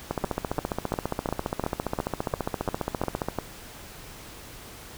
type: two click trains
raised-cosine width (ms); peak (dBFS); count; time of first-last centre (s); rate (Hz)
1; -12 / -12; 10 / 48; 0.24-3.387 / 0.11-3.286; 2.86 / 14.8
effects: pink hiss -44 dBFS RMS until 4.97 s